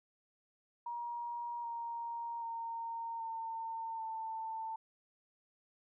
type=tone with pitch steps; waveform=sine; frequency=949 / 934.3 / 919.9 / 905.6 / 891.6 Hz; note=A#5 / A#5 / A#5 / A5 / A5; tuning=+31 / +4 / -23 / +50 / +23 cents; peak=-38 dBFS; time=0.86-4.76 s; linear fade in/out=5 ms; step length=780 ms; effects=none